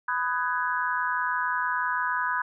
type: chord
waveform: sine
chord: G# minor seventh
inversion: first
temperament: just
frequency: 996.7 / 1245.9 / 1495.1 / 1661.2 Hz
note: B5 / D#6 / F#6 / G#6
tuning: +16 / +2 / +18 / 0 cents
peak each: -28 / -32 / -30 / -31 dBFS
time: 0.08-2.42 s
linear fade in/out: 5 ms
effects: none